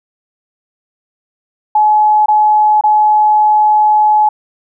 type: tone with dropouts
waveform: sine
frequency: 850 Hz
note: G#5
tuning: 40 cents sharp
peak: -6 dBFS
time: 1.75-4.29 s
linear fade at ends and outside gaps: 5 ms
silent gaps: 2.26-2.283 / 2.811-2.837 s
effects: none